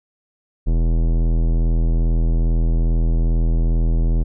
sine tone with tanh clipping, 41.2 Hz, E1, in tune, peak -16 dBFS, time 0.66-4.24 s, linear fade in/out 20 ms, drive 18 dB, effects none

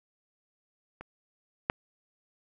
clicks, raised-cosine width 0.5 ms, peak -27 / -10 dBFS, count 2, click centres 1.01 / 1.699 s, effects none

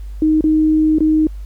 sine tone with dropouts, 311.1 Hz, D#4, in tune, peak -10 dBFS, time 0.22-1.27 s, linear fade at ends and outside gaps 2 ms, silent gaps 0.409-0.44 / 0.985-1.005 s, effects added 50 Hz sine -26 dBFS peak until 1.45 s + pink hiss -53 dBFS RMS until 1.45 s

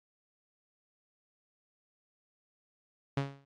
sawtooth tone with exponential decay, 138.59 Hz, C#3, in tune, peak -23 dBFS, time 3.17-3.45 s, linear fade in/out 5 ms, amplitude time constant 60 ms, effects low-pass 4000 Hz 12 dB/octave + AAC 32 kbps

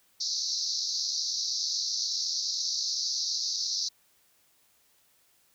pink band-pass noise, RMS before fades -31 dBFS, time 0.2-3.89 s, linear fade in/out 10 ms, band 4100 to 6100 Hz, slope 96 dB/octave, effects white hiss -66 dBFS RMS until 5.54 s

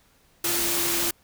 sine tone in noise, 342 Hz, F4, 36 cents flat, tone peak -32 dBFS, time 0.44-1.11 s, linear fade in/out 5 ms, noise white, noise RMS -25 dBFS, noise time 0.44-1.11 s, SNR -10 dB, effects pink hiss -61 dBFS RMS until 1.23 s

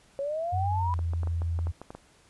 sine exponential sweep, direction up, 546 to 1000 Hz, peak -28 dBFS, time 0.19-0.94 s, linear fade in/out 0 ms
sine tone with pitch glide, 92.5 to 83.85 Hz, F#2 to E2, 0 to +30 cents, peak -26 dBFS, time 0.52-1.72 s, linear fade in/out 20 ms, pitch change -170 cents, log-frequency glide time 0.79-0.99 s
clicks, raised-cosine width 1 ms, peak -26 dBFS, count 10, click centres 0.991 / 1.135 / 1.233 / 1.273 / 1.419 / 1.59 / 1.67 / 1.816 / 1.905 / 1.95 s
effects pink hiss -60 dBFS RMS until 2.29 s + resampled to 24000 Hz

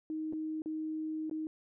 sine tone with dropouts, 313.2 Hz, D#4, 11 cents sharp, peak -34 dBFS, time 0.1-1.47 s, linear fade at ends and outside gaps 1 ms, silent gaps 0.326-0.333 / 0.62-0.659 / 1.297-1.312 s, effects none

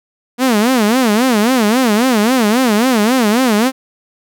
sawtooth tone with vibrato, 233.1 Hz, A#3, in tune, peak -6 dBFS, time 0.38-3.72 s, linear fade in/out 50 ms, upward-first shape sine, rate 3.7 Hz, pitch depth 220 cents each way, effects none

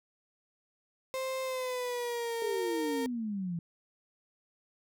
35% pulse tone with pitch glide, 524 to 461.5 Hz, C5 to A#4, +2 to -17 cents, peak -31 dBFS, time 1.14-3.06 s, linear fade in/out 0 ms, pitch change -219 cents, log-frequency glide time 1.43-2.35 s
sine exponential sweep, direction down, 435.3 to 164.81 Hz, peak -32 dBFS, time 2.42-3.59 s, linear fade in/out 2 ms
effects none

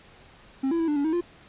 triangle tone with pitch steps, 267.7 / 334.7 / 328.2 / 296 / 284.3 / 317.1 / 348.3 Hz, C4 / E4 / E4 / D4 / C#4 / D#4 / F4, +40 / +26 / -8 / +14 / +44 / +33 / -5 cents, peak -20 dBFS, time 0.63-1.211 s, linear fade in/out 10 ms, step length 83 ms, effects pink hiss -52 dBFS RMS until 1.48 s + resampled to 8000 Hz

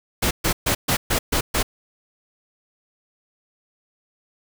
pink noise bursts, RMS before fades -20 dBFS, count 7, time 0.22-1.63 s, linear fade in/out 10 ms, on 90 ms, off 130 ms, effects none

